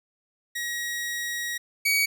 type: tone pair in turn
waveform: sawtooth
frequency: 1900 / 2259 Hz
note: A#6 / C#7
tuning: +33 / +32 cents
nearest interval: minor third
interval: 299 cents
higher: second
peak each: -25 / -17 dBFS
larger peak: second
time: 0.55-1.58 / 1.85-2.06 s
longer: first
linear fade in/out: 10 ms
effects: none